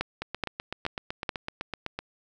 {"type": "two click trains", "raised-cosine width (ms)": 0.3, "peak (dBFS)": [-11, -16], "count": [4, 15], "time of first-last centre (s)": [[0.01, 1.292], [0.22, 1.99]], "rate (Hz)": [2.34, 7.91], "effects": []}